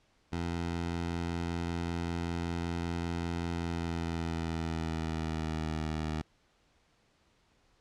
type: tone with pitch glide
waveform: 15% pulse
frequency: 85.2 to 78.13 Hz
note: F2 to D#2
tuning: -42 to +8 cents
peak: -26 dBFS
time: 0.32-6.22 s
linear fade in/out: 10 ms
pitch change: -150 cents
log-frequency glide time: 3.51-5.89 s
effects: pink hiss -69 dBFS RMS until 7.8 s + low-pass 6000 Hz 12 dB/octave